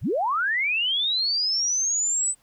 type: linear sweep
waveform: sine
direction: up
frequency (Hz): 48.94 to 8110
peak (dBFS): -21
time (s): 0.01-2.35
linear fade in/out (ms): 50
effects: pink hiss -63 dBFS RMS until 2.42 s